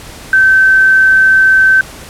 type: tone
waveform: sine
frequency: 1543 Hz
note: G6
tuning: 28 cents flat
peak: -4 dBFS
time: 0.33-1.81 s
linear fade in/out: 2 ms
effects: pink hiss -31 dBFS RMS until 2.09 s + low-pass 12000 Hz 12 dB/octave